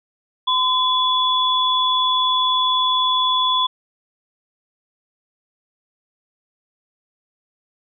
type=tone pair together; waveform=sine; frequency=1020 / 3424 Hz; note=C6 / A7; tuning=-44 / -48 cents; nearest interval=octave + major sixth; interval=2096 cents; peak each=-18 / -18 dBFS; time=0.47-3.67 s; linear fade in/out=10 ms; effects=none